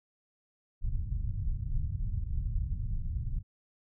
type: low-pass noise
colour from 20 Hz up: pink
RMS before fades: -32 dBFS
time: 0.81-3.43 s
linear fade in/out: 50 ms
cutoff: 120 Hz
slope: 24 dB/octave
effects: none